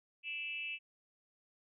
sine tone with frequency modulation, 2637 Hz, E7, in tune, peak -38 dBFS, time 0.23-0.79 s, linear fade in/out 50 ms, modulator 287 Hz, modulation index 0.71, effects none

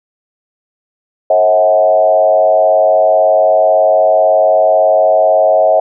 sine tone with frequency modulation, 640 Hz, D#5, 49 cents sharp, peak -6 dBFS, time 1.3-5.8 s, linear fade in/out 5 ms, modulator 98.1 Hz, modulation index 1, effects none

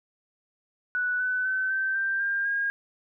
sine tone with pitch steps, 1480 / 1503.3 / 1526.9 / 1550.9 / 1575.3 / 1600 / 1625.2 Hz, F#6 / F#6 / G6 / G6 / G6 / G6 / G#6, 0 / +27 / -46 / -19 / +8 / +35 / -38 cents, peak -24 dBFS, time 0.95-2.7 s, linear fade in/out 0 ms, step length 250 ms, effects none

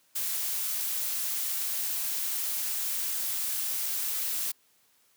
blue noise, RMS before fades -31 dBFS, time 0.15-4.52 s, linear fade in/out 10 ms, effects white hiss -66 dBFS RMS until 5.16 s + high-pass 100 Hz 12 dB/octave

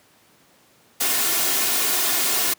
white noise with comb filter, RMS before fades -21 dBFS, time 1-2.54 s, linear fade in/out 10 ms, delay 2.8 ms, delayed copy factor +0.5, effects pink hiss -56 dBFS RMS until 2.58 s + high-pass 150 Hz 12 dB/octave

